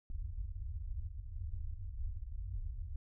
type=low-pass noise; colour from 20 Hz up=pink; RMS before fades=-41 dBFS; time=0.1-2.96 s; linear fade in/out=2 ms; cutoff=100 Hz; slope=96 dB/octave; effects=none